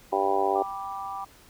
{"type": "harmonic tone", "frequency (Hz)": 98, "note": "G2", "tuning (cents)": 0, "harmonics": [3, 4, 5, 6, 7, 8, 9, 10], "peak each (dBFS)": [-37, -27, -34, -32, -31, -26, -37, -31], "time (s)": [0.12, 0.63], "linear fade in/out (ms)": 10}
{"type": "chord", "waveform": "sine", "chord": "G major", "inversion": "none", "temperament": "just", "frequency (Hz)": [784, 980, 1176], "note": ["G5", "B5", "D6"], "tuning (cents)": [0, -14, 2], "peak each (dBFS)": [-35, -38, -36], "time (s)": [0.55, 1.25], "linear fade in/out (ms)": 10}
{"effects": ["pink hiss -54 dBFS RMS until 1.49 s"]}